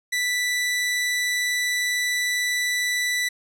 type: tone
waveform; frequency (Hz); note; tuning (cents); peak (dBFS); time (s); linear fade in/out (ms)
sawtooth; 1975.5; B6; 0; -18; 0.12-3.29; 10
effects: low-pass 12000 Hz 12 dB/octave